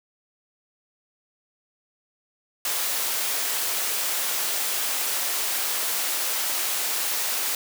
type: high-pass noise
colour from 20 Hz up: white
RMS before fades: -26 dBFS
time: 2.65-7.55 s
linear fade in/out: 2 ms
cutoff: 430 Hz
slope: 12 dB/octave
effects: none